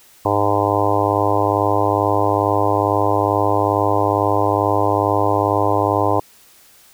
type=harmonic tone; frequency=102.3 Hz; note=G#2; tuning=26 cents flat; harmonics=1 / 3 / 4 / 5 / 6 / 7 / 8 / 9 / 10; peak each=-23 / -23 / -23 / -23 / -23 / -23 / -23 / -23 / -23 dBFS; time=0.25-6.2 s; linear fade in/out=5 ms; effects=white hiss -49 dBFS RMS until 6.93 s